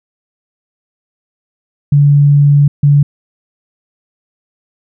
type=tone bursts at uneven times; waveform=sine; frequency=143.8 Hz; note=D3; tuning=36 cents flat; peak=-4 dBFS; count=2; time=1.92-2.68 / 2.83-3.03 s; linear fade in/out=5 ms; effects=none